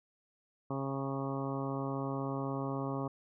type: harmonic tone with a mistuned harmonic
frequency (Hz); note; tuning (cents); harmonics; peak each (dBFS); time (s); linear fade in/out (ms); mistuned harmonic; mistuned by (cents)
136.3; C#3; -29; 1 / 2 / 3 / 4 / 5 / 6 / 7 / 8 / 9; -38 / -38 / -42 / -43 / -46 / -47 / -47 / -44 / -50; 0.7-3.08; 5; 8; +19
effects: none